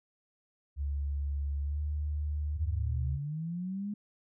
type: tone with pitch glide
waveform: sine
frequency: 71 to 74.44 Hz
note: C#2 to D2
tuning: +42 to +24 cents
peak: -30 dBFS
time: 0.76-3.19 s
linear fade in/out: 50 ms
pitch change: +82 cents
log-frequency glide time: 1.63-1.8 s
type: linear sweep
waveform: sine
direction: up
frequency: 81.2 to 210 Hz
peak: -33 dBFS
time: 2.56-3.94 s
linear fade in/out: 5 ms
effects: none